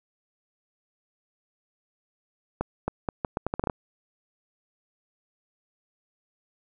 accelerating click train, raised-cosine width 1 ms, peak -12 dBFS, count 11, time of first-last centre 2.61-3.698 s, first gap 270 ms, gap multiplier 0.77, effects none

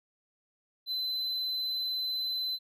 triangle tone, 4041 Hz, B7, 39 cents sharp, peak -29 dBFS, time 0.86-2.59 s, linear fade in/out 50 ms, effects none

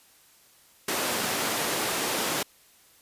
pink high-pass noise, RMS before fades -28 dBFS, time 0.88-2.43 s, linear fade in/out 5 ms, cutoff 270 Hz, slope 12 dB/octave, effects white hiss -58 dBFS RMS until 3.01 s + resampled to 32000 Hz

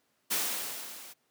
white noise with level ramp, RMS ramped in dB -28 to -49 dBFS, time 0.3-1.14 s, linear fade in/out 20 ms, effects pink hiss -73 dBFS RMS until 1.3 s + high-pass 200 Hz 12 dB/octave

